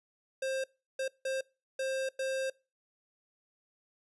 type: tone bursts at uneven times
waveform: square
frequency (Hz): 530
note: C5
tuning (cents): +22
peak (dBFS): -32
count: 5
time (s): 0.42-0.64 / 0.99-1.08 / 1.25-1.41 / 1.79-2.09 / 2.19-2.5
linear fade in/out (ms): 5
effects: noise-tail reverb RT60 0.3 s tail -24 dB re dry + resampled to 24000 Hz